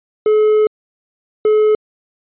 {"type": "tone pair in turn", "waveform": "triangle", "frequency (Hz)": [428.1, 428.1], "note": ["A4", "A4"], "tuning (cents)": [-47, -47], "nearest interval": "unison", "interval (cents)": 0, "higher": "neither", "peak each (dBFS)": -7, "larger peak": "neither", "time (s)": [[0.26, 0.67], [1.45, 1.75]], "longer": "first", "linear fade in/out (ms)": 2, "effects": ["resampled to 8000 Hz"]}